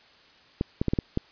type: clicks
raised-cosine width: 3 ms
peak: -11 dBFS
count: 6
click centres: 0.611 / 0.815 / 0.883 / 0.935 / 0.988 / 1.174 s
effects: white hiss -56 dBFS RMS until 1.31 s + resampled to 11025 Hz